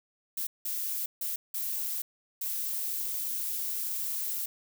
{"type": "noise bursts at uneven times", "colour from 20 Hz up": "violet", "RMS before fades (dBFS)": -33, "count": 5, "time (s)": [[0.37, 0.47], [0.65, 1.06], [1.21, 1.36], [1.54, 2.02], [2.41, 4.46]], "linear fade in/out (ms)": 5, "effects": []}